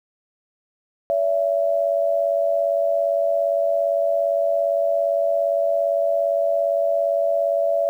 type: tone pair together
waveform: sine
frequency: 570.5 / 668 Hz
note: C#5 / E5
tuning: +50 / +23 cents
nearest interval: minor third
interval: 273 cents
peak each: -20 dBFS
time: 1.1-7.89 s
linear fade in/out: 0 ms
effects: 9-bit